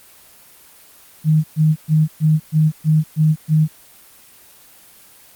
sine tone bursts, 155.56 Hz, D#3, in tune, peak -10 dBFS, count 8, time 1.24-3.68 s, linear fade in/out 50 ms, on 200 ms, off 120 ms, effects white hiss -46 dBFS RMS until 5.35 s + Opus 24 kbps

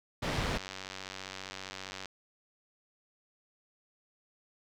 pink low-pass noise, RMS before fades -33 dBFS, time 0.22-0.58 s, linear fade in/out 10 ms, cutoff 4000 Hz, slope 12 dB/octave
click train, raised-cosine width 0.2 ms, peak -23 dBFS, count 170, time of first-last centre 0.28-2.057 s, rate 95.1 Hz
effects none

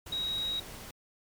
sine tone in noise, 3814 Hz, A#7, 39 cents sharp, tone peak -30 dBFS, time 0.12-0.6 s, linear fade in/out 5 ms, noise pink, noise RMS -45 dBFS, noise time 0.06-0.91 s, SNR +12 dB, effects MP3 96 kbps

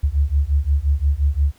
sine beating tone pair, 68.7 / 74.4 Hz, C#2 / D2, -15 / +23 cents, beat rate 5.7 Hz, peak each -18 dBFS, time 0.03-1.52 s, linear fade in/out 10 ms, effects pink hiss -55 dBFS RMS until 1.58 s

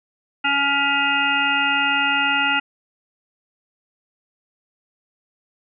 harmonic tone, 280.9 Hz, C#4, 23 cents sharp, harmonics 1 / 3 / 5 / 7 / 9 / 10, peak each -30 / -24 / -21 / -26 / -24 / -23 dBFS, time 0.44-2.6 s, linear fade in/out 10 ms, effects none

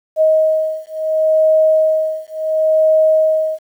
sine beating tone pair, 629 / 629.71 Hz, D#5 / D#5, +19 / +21 cents, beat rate 0.71 Hz, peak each -14 dBFS, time 0.16-3.59 s, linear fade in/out 50 ms, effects 8-bit

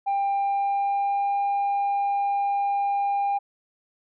sine tone with pitch glide, 795 to 802.4 Hz, G5 to G5, +24 to +40 cents, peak -19 dBFS, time 0.06-3.39 s, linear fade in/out 20 ms, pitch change +16 cents, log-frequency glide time 0.31-1.38 s, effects tanh soft clip ceiling -20 dBFS

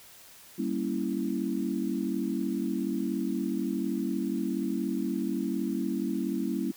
sine chord, G diminished seventh, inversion none, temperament equal, 196 / 233.1 / 277.2 / 329.6 Hz, G3 / Bb3 / Db4 / Fb4, 0 / 0 / 0 / 0 cents, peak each -33 dBFS, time 0.58-6.72 s, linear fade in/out 10 ms, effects white hiss -52 dBFS RMS until 6.76 s

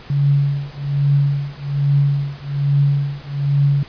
sine tone with tremolo, 141.4 Hz, C#3, 35 cents sharp, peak -10 dBFS, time 0.1-3.83 s, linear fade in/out 2 ms, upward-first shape triangle, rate 1.2 Hz, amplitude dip 100%, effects pink hiss -40 dBFS RMS until 3.88 s + resampled to 11025 Hz

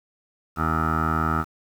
15% pulse tone with low-pass filter, 79.8 Hz, D#2, 44 cents sharp, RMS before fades -23 dBFS, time 0.56-1.45 s, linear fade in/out 50 ms, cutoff 1300 Hz, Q 8.5, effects 8-bit

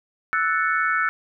sine chord, F# minor seventh, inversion third, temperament equal, 1318.5 / 1480 / 1760 / 2217 Hz, E6 / F#6 / A6 / C#7, 0 / 0 / 0 / 0 cents, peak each -23 / -23 / -26 / -29 dBFS, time 0.33-1.09 s, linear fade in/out 0 ms, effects none

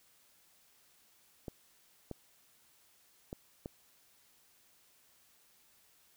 clicks, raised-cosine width 2 ms, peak -27 dBFS, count 4, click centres 1.482 / 2.113 / 3.329 / 3.659 s, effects white hiss -67 dBFS RMS until 6.16 s

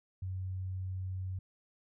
sine tone, 93.4 Hz, F#2, 17 cents sharp, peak -35 dBFS, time 0.22-1.39 s, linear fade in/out 5 ms, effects none

